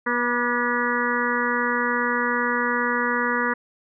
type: harmonic tone with a mistuned harmonic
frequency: 242.5 Hz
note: B3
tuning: 31 cents flat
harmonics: 1 / 2 / 4 / 5 / 6 / 7 / 8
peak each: -28 / -28 / -28 / -28 / -28 / -28 / -28 dBFS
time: 0.06-3.54 s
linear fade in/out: 10 ms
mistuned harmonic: 5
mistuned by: -34 cents
effects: none